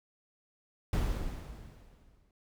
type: noise with exponential decay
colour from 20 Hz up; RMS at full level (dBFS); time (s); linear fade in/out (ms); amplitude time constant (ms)
brown; -28; 0.93-2.31; 2; 300
effects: none